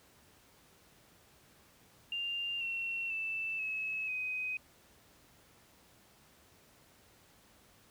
sine tone with pitch steps, 2794 / 2721 / 2649 / 2580 / 2512 Hz, F7 / F7 / E7 / E7 / D#7, 0 / -46 / +8 / -38 / +16 cents, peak -34 dBFS, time 2.12-4.57 s, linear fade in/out 2 ms, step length 490 ms, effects pink hiss -63 dBFS RMS until 7.9 s + high-pass 60 Hz 12 dB/octave

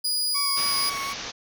sawtooth tone, 4910 Hz, D#8, 24 cents flat, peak -20 dBFS, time 0.04-0.9 s, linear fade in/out 10 ms
30% pulse tone with vibrato, 1115 Hz, C#6, 10 cents sharp, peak -26 dBFS, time 0.34-1.14 s, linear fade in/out 20 ms, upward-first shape sine, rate 4 Hz, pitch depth 18 cents each way
white low-pass noise, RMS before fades -35 dBFS, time 0.56-1.32 s, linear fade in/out 20 ms, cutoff 6400 Hz, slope 96 dB/octave
effects none

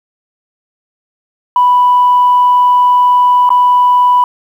sine tone with dropouts, 987.8 Hz, B5, in tune, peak -4 dBFS, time 1.56-4.24 s, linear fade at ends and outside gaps 2 ms, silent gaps 3.492-3.503 s, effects tanh soft clip ceiling -1 dBFS + 7-bit

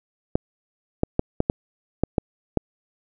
clicks, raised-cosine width 2 ms, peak -5 dBFS, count 8, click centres 0.355 / 1.034 / 1.194 / 1.404 / 1.499 / 2.036 / 2.182 / 2.573 s, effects none

